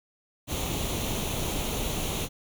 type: noise with comb filter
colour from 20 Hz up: pink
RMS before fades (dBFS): -30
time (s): 0.47-2.29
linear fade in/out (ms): 50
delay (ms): 0.3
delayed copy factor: +0.6
effects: none